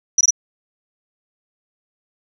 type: tone bursts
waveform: sine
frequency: 5860 Hz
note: F#8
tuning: 18 cents flat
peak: -9 dBFS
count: 3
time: 0.18-0.307 s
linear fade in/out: 5 ms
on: 29 ms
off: 20 ms
effects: tanh soft clip ceiling -5 dBFS + 8-bit